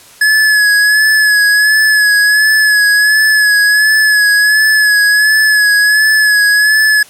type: tone with vibrato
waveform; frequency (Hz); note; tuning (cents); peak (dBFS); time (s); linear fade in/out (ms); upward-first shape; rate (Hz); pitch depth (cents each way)
square; 1700; G#6; +40; -7; 0.21-7.03; 5; sine; 1.4; 36
effects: white hiss -39 dBFS RMS until 7.09 s + low-pass 12000 Hz 12 dB/octave